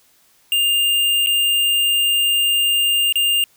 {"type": "tone with dropouts", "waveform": "square", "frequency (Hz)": 2805, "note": "F7", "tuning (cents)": 7, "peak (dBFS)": -15, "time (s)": [0.52, 3.44], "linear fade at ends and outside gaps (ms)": 1, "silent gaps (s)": [[1.262, 1.27], [3.125, 3.156]], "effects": ["white hiss -56 dBFS RMS until 3.56 s"]}